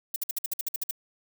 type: noise bursts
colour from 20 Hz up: violet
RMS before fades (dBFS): -28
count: 11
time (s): 0.14-0.911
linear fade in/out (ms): 5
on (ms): 21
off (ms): 54
effects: none